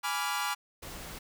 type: chord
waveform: sawtooth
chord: G# diminished seventh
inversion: none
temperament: equal with one note detuned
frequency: 830.6 / 987.8 / 1165.9 / 1396.9 Hz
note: G#5 / B5 / D6 / F6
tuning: 0 / 0 / -13 / 0 cents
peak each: -32 dBFS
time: 0.03-0.55 s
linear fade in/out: 20 ms
type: noise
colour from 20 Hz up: pink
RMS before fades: -43 dBFS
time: 0.82-1.19 s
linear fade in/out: 10 ms
effects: none